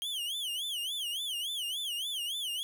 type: tone with vibrato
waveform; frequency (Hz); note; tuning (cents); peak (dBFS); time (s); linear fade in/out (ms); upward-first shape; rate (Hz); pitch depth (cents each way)
45% pulse; 3146; G7; +6; -33; 0.02-2.63; 0; sine; 3.5; 200
effects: none